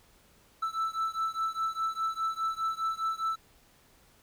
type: beating tone pair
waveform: triangle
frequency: 1318.5 / 1323.4 Hz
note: E6 / E6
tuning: 0 / +6 cents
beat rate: 4.9 Hz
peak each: -30 / -31 dBFS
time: 0.62-3.36 s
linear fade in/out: 10 ms
effects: pink hiss -62 dBFS RMS until 4.22 s